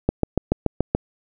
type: click train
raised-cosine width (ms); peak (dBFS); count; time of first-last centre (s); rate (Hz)
2; -4; 7; 0.09-0.95; 6.98
effects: none